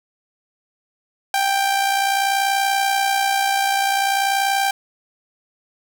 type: tone with amplitude modulation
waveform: sawtooth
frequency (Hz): 787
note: G5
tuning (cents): +7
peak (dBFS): -11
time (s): 1.34-4.71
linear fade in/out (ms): 2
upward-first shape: sine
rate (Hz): 60.5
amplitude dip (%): 45
effects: none